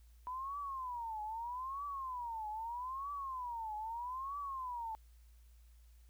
sine tone with vibrato, 987.8 Hz, B5, in tune, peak -39 dBFS, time 0.27-4.95 s, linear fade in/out 0 ms, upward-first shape triangle, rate 0.79 Hz, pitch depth 280 cents each way, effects added 58 Hz sine -58 dBFS peak until 6.09 s + white hiss -74 dBFS RMS until 6.09 s

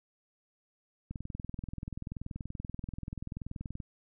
click train, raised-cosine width 5 ms, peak -26 dBFS, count 57, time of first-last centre 1.11-3.802 s, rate 20.8 Hz, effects none

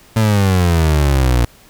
30% pulse exponential sweep, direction down, 113 to 58.27 Hz, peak -8 dBFS, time 0.16-1.45 s, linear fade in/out 5 ms, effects pink hiss -46 dBFS RMS until 1.69 s

